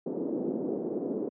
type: band-pass noise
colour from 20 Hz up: pink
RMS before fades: -32 dBFS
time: 0.06-1.29 s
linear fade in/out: 5 ms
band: 230 to 460 Hz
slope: 24 dB/octave
effects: high-pass 150 Hz 12 dB/octave